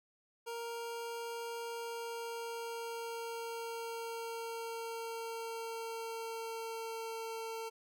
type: tone with pitch glide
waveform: 25% pulse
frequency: 466.2 to 451.4 Hz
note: A#4 to A4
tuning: 0 to +44 cents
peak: -36 dBFS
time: 0.46-7.7 s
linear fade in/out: 20 ms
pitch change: -56 cents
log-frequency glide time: 1.64-7.46 s
effects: none